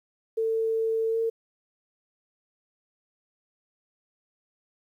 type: tone with pitch glide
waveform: sine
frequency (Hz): 447.9 to 453.9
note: A4 to A#4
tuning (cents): +31 to -46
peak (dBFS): -23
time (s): 0.37-1.3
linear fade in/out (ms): 10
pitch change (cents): +23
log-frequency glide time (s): 1.07-1.18
effects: 10-bit